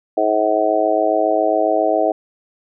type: harmonic tone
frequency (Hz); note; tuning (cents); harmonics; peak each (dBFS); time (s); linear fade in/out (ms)
107.3; A2; -43; 3 / 4 / 5 / 6 / 7; -22 / -22 / -22 / -17 / -20; 0.17-2.12; 5
effects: none